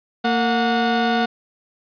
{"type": "tone pair together", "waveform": "30% pulse", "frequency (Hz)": [229.5, 728.6], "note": ["A#3", "F#5"], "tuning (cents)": [-27, -27], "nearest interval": "octave + minor sixth", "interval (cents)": 2000, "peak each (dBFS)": -17, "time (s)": [0.24, 1.26], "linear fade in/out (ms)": 10, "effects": ["resampled to 11025 Hz", "8-bit"]}